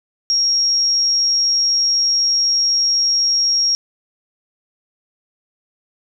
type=tone; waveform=sine; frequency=5588 Hz; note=F8; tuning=in tune; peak=-13 dBFS; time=0.3-3.75 s; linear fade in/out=0 ms; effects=none